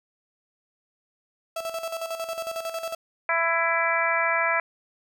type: tone with tremolo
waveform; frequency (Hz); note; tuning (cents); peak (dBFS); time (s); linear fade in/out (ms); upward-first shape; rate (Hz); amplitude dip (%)
35% pulse; 659.3; E5; 0; -26; 1.56-2.95; 5; square; 11; 60
type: harmonic tone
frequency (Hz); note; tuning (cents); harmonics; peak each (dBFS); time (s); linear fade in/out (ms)
332.8; E4; +17; 2 / 3 / 4 / 5 / 6 / 7; -28 / -28 / -28 / -28 / -28 / -28; 3.29-4.6; 2
effects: none